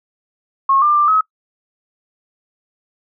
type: tone with pitch steps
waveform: sine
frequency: 1087 / 1193 / 1185 / 1279 Hz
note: C#6 / D6 / D6 / D#6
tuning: -34 / +27 / +15 / +47 cents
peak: -10 dBFS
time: 0.69-1.21 s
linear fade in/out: 5 ms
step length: 130 ms
effects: noise-tail reverb RT60 0.1 s tail -24 dB re dry